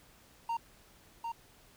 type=tone with echo; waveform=triangle; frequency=924 Hz; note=A#5; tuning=16 cents flat; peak=-29 dBFS; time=0.49-0.57 s; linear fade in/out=5 ms; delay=750 ms; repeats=1; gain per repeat=-4 dB; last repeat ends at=1.32 s; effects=pink hiss -61 dBFS RMS until 1.76 s